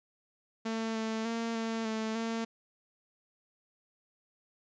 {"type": "tone with pitch steps", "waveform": "sawtooth", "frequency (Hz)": [224.2, 221.8, 229.5, 225.8, 220.2, 227.3], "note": ["A3", "A3", "A#3", "A3", "A3", "A#3"], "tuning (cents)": [33, 14, -27, 45, 2, -43], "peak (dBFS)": -28, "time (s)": [0.65, 2.45], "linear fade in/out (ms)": 10, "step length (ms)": 300, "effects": ["resampled to 16000 Hz"]}